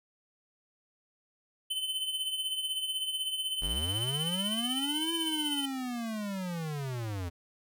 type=tone with tremolo; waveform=square; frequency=3051 Hz; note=G7; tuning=48 cents flat; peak=-29 dBFS; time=1.7-5.66 s; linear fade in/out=10 ms; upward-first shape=triangle; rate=16 Hz; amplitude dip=65%
type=linear two-way sweep; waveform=square; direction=up then down; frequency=38.16 to 335.5 to 83.1 Hz; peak=-34 dBFS; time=3.61-7.3 s; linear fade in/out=20 ms; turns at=5.13 s
effects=none